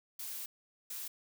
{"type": "noise bursts at uneven times", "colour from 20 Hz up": "blue", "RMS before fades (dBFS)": -42, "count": 2, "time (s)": [[0.19, 0.46], [0.9, 1.08]], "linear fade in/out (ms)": 5, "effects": []}